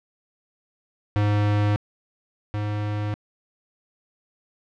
square tone pair in turn, 103.83 / 104.55 Hz, G#2 / G#2, 0 / +12 cents, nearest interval unison, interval 12 cents, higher second, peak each -19 / -25 dBFS, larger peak first, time 1.16-1.76 / 2.54-3.14 s, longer neither, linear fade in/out 0 ms, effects low-pass 3000 Hz 12 dB/octave

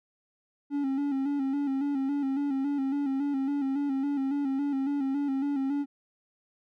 triangle tone with vibrato, 277.2 Hz, C#4, in tune, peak -24 dBFS, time 0.7-5.86 s, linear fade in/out 50 ms, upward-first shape square, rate 3.6 Hz, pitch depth 53 cents each way, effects none

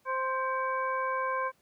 harmonic tone with a mistuned harmonic, 523.3 Hz, C5, in tune, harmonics 1 / 2 / 3 / 4, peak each -34 / -30 / -36 / -42 dBFS, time 0.05-1.52 s, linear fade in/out 50 ms, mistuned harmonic 4, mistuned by +140 cents, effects pink hiss -69 dBFS RMS until 1.61 s + high-pass 80 Hz 12 dB/octave

